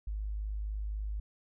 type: tone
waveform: sine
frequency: 51.91 Hz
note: G#1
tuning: in tune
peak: -33 dBFS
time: 0.07-1.2 s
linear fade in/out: 5 ms
effects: none